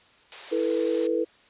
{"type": "high-pass noise", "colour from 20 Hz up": "white", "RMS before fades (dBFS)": -39, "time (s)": [0.32, 1.07], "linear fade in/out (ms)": 0, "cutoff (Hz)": 390, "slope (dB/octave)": 48}
{"type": "chord", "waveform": "sine", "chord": "E suspended fourth", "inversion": "none", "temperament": "equal with one note detuned", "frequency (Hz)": [329.6, 440, 489.6], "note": ["E4", "A4", "B4"], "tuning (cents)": [0, 0, -15], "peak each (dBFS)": [-27, -27, -26], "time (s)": [0.51, 1.25], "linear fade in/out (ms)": 20}
{"effects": ["white hiss -57 dBFS RMS until 1.49 s", "resampled to 8000 Hz"]}